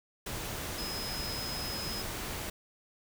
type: tone in noise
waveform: sine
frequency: 5090 Hz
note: D#8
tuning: 39 cents sharp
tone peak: -38 dBFS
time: 0.78-2.02 s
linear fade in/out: 5 ms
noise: pink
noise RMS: -38 dBFS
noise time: 0.26-2.5 s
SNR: -3 dB
effects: none